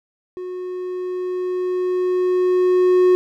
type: tone with level ramp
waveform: triangle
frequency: 364.7 Hz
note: F#4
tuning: 25 cents flat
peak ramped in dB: -25 to -8 dBFS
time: 0.37-3.15 s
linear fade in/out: 0 ms
effects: none